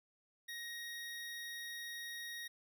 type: tone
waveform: 25% pulse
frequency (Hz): 1878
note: A#6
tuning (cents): +12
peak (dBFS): -40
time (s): 0.48-2.48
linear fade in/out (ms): 10
effects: none